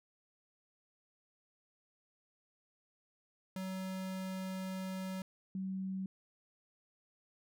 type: tone pair in turn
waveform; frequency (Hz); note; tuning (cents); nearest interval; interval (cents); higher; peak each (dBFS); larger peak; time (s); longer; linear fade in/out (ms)
square / sine; 188.4 / 190.15; F#3 / F#3; +32 / +48; unison; 16; second; -39 / -36; second; 3.56-5.22 / 5.55-6.06; first; 2
effects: none